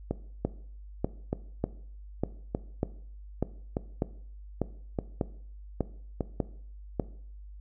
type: two click trains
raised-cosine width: 2 ms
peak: -13 / -15 dBFS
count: 12 / 6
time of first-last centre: 0.45-6.998 / 0.11-6.208 s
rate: 1.68 / 0.82 Hz
effects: noise-tail reverb RT60 0.6 s tail -17 dB re dry + added 50 Hz sine -43 dBFS peak until 7.6 s